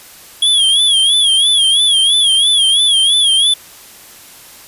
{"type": "tone with vibrato", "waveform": "square", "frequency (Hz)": 3314, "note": "G#7", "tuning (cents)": -4, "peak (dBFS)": -9, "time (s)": [0.42, 3.54], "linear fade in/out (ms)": 5, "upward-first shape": "sine", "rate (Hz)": 3, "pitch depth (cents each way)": 100, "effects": ["white hiss -38 dBFS RMS until 4.67 s", "resampled to 32000 Hz"]}